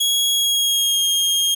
sawtooth tone with pitch glide, 3322 to 3237 Hz, G#7 to G#7, 0 to -45 cents, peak -13 dBFS, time 0-1.55 s, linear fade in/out 10 ms, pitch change -45 cents, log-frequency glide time 0.32-1.02 s, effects none

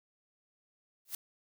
blue noise with exponential growth, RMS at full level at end -33 dBFS, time 1.05-1.15 s, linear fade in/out 2 ms, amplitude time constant 20 ms, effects none

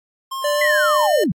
square tone with vibrato, 1058 Hz, C6, 19 cents sharp, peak -25 dBFS, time 0.31-1.07 s, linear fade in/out 10 ms, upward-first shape triangle, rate 4 Hz, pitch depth 26 cents each way
square tone with pitch glide, 587.3 to 602.8 Hz, D5 to D5, 0 to +45 cents, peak -18 dBFS, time 0.44-1.24 s, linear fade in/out 5 ms, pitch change +45 cents, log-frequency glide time 0.54-0.71 s
sine linear sweep, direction down, 2049 to 138.59 Hz, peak -16 dBFS, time 0.61-1.32 s, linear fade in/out 5 ms
effects AAC 64 kbps

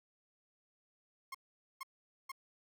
30% pulse tone bursts, 1073 Hz, C6, 43 cents sharp, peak -39 dBFS, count 3, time 1.32-2.318 s, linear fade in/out 5 ms, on 26 ms, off 460 ms, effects 13-bit

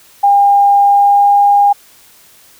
sine tone with pitch glide, 805 to 810.1 Hz, G5 to G#5, +46 to -43 cents, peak -5 dBFS, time 0.23-1.73 s, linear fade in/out 10 ms, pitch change +11 cents, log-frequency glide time 0.8-1.35 s, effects white hiss -44 dBFS RMS until 2.59 s

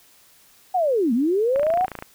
sine linear two-way sweep, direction down then up, 766 to 218.7 to 766 Hz, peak -17 dBFS, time 0.74-1.86 s, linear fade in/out 10 ms, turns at 1.13 s
click train, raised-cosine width 0.5 ms, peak -17 dBFS, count 14, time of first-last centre 1.56-2.024 s, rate 28 Hz
effects white hiss -54 dBFS RMS until 2.14 s

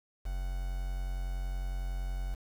triangle tone with quantisation, 45.41 Hz, F#1, 32 cents flat, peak -30 dBFS, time 0.25-2.35 s, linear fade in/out 10 ms, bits 8, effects none

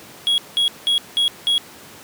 triangle tone bursts, 3322 Hz, G#7, in tune, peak -13 dBFS, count 5, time 0.27-1.58 s, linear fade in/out 0 ms, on 110 ms, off 190 ms, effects pink hiss -41 dBFS RMS until 2.03 s + high-pass 150 Hz 12 dB/octave

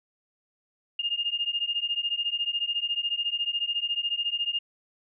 sine beating tone pair, 2822 / 2836 Hz, F7 / F7, +17 / +26 cents, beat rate 14 Hz, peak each -29 dBFS, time 0.99-4.59 s, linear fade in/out 5 ms, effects none

